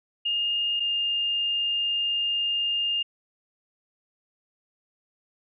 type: tone pair in turn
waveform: sine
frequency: 2832 / 2818 Hz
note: F7 / F7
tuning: +23 / +15 cents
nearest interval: unison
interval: 8 cents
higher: first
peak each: -23 / -23 dBFS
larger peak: neither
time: 0.25-0.8 / 0.8-3.03 s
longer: second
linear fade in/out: 10 ms
effects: none